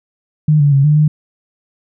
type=tone with pitch steps; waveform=sine; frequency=152.5 / 144.2 / 137.8 / 149.8 / 152 Hz; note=D#3 / D3 / C#3 / D3 / D#3; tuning=-34 / -31 / -10 / +35 / -40 cents; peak=-7 dBFS; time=0.48-1.08 s; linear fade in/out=5 ms; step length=120 ms; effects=none